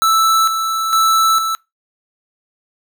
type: tone with tremolo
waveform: square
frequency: 1318.5 Hz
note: E6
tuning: in tune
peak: -11 dBFS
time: 0.02-1.55 s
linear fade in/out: 0 ms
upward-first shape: square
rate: 1.1 Hz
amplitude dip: 50%
effects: noise-tail reverb RT60 0.2 s tail -23 dB re dry